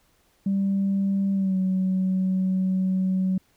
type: tone with pitch glide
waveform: sine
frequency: 196 to 187.47 Hz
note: G3 to F#3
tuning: 0 to +23 cents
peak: -19 dBFS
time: 0.46-3.38 s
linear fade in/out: 5 ms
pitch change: -77 cents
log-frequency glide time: 1.33-1.57 s
effects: tanh soft clip ceiling -17 dBFS + pink hiss -64 dBFS RMS until 3.56 s